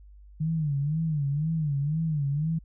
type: tone with vibrato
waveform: sine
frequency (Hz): 150.8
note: D3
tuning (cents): +46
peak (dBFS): -24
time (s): 0.4-2.59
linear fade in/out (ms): 10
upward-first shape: sine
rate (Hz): 2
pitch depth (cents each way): 140
effects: added 50 Hz sine -47 dBFS peak until 2.64 s